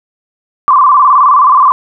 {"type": "tone with vibrato", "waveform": "sine", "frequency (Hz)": 1095, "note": "C#6", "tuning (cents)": -22, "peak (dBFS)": -3, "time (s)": [0.68, 1.72], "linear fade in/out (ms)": 0, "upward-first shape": "square", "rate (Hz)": 19, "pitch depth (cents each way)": 100, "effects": []}